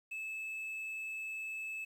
triangle tone with quantisation, 2609 Hz, E7, 18 cents flat, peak -37 dBFS, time 0.11-1.85 s, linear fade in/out 10 ms, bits 11, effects none

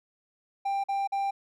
triangle tone bursts, 791 Hz, G5, 15 cents sharp, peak -24 dBFS, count 3, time 0.65-1.31 s, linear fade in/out 10 ms, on 190 ms, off 45 ms, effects none

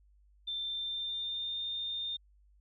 sine tone with pitch glide, 3563 to 3627 Hz, A7 to A#7, +21 to -48 cents, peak -34 dBFS, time 0.47-2.17 s, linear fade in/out 10 ms, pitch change +31 cents, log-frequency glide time 0.6-1.59 s, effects added 50 Hz sine -61 dBFS peak until 2.6 s

